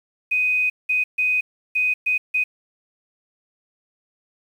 sine tone bursts at uneven times, 2500 Hz, D#7, 8 cents sharp, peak -17 dBFS, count 6, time 0.31-0.7 / 0.89-1.04 / 1.18-1.41 / 1.75-1.94 / 2.06-2.18 / 2.34-2.44 s, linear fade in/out 10 ms, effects 8-bit

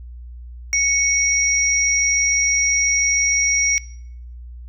sine tone pair together, 2217 / 5691 Hz, C#7 / F8, 0 / +32 cents, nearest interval octave + major third, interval 1632 cents, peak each -18 / -18 dBFS, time 0.73-3.78 s, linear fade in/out 0 ms, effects noise-tail reverb RT60 0.7 s tail -22 dB re dry + added 60 Hz sine -33 dBFS peak until 4.68 s

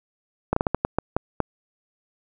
slowing click train, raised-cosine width 1 ms, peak -6 dBFS, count 9, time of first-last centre 0.53-1.403 s, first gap 34 ms, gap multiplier 1.32, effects none

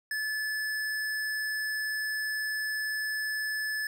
sine tone with hard clipping, 1731 Hz, A6, 29 cents flat, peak -31 dBFS, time 0.11-3.87 s, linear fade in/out 2 ms, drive 17 dB, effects none

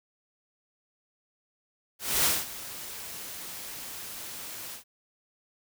white noise with ADSR envelope, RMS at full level -23 dBFS, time 1.99-4.84 s, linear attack 250 ms, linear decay 210 ms, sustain -17 dB, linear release 110 ms, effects none

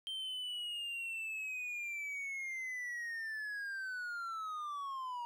triangle linear sweep, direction down, 3143 to 944 Hz, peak -37 dBFS, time 0.07-5.25 s, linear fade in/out 0 ms, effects none

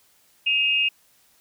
sine tone pair together, 2538 / 2814 Hz, D#7 / F7, +34 / +12 cents, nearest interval major second, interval 178 cents, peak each -21 dBFS, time 0.46-0.89 s, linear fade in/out 10 ms, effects white hiss -60 dBFS RMS until 1.4 s

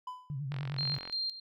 triangle tone with exponential decay, 1003 Hz, B5, 26 cents sharp, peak -33 dBFS, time 0.07-0.4 s, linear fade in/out 5 ms, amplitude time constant 71 ms
sine tone with vibrato, 139.6 Hz, C#3, 13 cents sharp, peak -34 dBFS, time 0.3-0.98 s, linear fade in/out 0 ms, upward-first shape sine, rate 10 Hz, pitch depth 120 cents each way
click train, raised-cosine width 0.3 ms, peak -26 dBFS, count 27, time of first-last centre 0.52-1.098 s, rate 45 Hz
sine tone with tremolo, 4186 Hz, C8, in tune, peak -31 dBFS, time 0.78-1.4 s, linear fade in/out 5 ms, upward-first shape square, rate 2.9 Hz, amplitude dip 75%
effects none

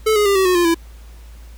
square tone with pitch steps, 435.6 / 416.7 / 398.5 / 381.2 / 364.6 / 348.7 / 333.6 Hz, A4 / G#4 / G4 / G4 / F#4 / F4 / E4, -17 / +6 / +28 / -48 / -25 / -3 / +21 cents, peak -13 dBFS, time 0.06-0.746 s, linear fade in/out 10 ms, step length 98 ms, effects added 56 Hz sine -36 dBFS peak until 1.57 s + pink hiss -50 dBFS RMS until 1.57 s

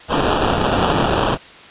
white noise with sample-and-hold, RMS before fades -17 dBFS, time 0.08-1.38 s, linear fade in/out 50 ms, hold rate 2100 Hz, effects white hiss -40 dBFS RMS until 1.7 s + resampled to 8000 Hz

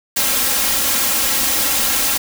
white noise with comb filter, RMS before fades -17 dBFS, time 0.16-2.18 s, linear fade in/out 10 ms, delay 3.7 ms, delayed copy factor +0.75, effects none

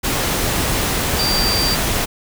sine tone in noise, 4699 Hz, D8, in tune, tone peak -18 dBFS, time 1.18-1.76 s, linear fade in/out 20 ms, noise pink, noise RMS -19 dBFS, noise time 0.03-2.06 s, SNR -2 dB, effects none

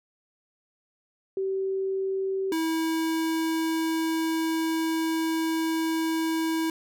sine / square tone pair in turn, 384.8 / 323.6 Hz, G4 / E4, -32 / -32 cents, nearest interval minor third, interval 300 cents, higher first, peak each -25 dBFS, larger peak neither, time 1.37-2.52 / 2.52-6.7 s, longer second, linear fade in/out 2 ms, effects none

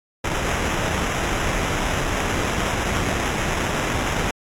pink noise with sample-and-hold, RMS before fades -23 dBFS, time 0.24-4.31 s, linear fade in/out 5 ms, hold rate 4410 Hz, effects low-pass 10000 Hz 12 dB/octave + AAC 64 kbps

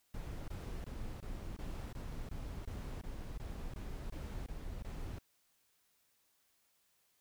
brown noise bursts, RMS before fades -43 dBFS, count 14, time 0.14-5.186 s, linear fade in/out 2 ms, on 340 ms, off 22 ms, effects white hiss -75 dBFS RMS until 7.2 s

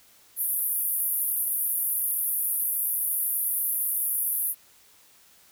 white band-pass noise, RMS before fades -27 dBFS, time 0.36-4.55 s, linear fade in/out 50 ms, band 10000 to 15000 Hz, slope 96 dB/octave, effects white hiss -57 dBFS RMS until 5.51 s

